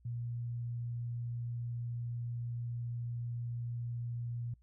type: tone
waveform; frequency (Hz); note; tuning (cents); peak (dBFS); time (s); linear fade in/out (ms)
sine; 119.1; A#2; +38; -36; 0.05-4.54; 5
effects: noise-tail reverb RT60 0.1 s tail -26 dB re dry + added 60 Hz sine -62 dBFS peak until 4.62 s